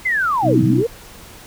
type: linear two-way sweep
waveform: sine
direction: down then up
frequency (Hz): 2113 to 100.8 to 496.3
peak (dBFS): -15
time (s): 0.05-0.87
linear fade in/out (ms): 10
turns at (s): 0.63
type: harmonic tone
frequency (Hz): 63.4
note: B1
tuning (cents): +46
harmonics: 2 / 3 / 4 / 5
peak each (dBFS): -17 / -25 / -23 / -17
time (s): 0.42-0.84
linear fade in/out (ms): 50
effects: pink hiss -40 dBFS RMS until 1.46 s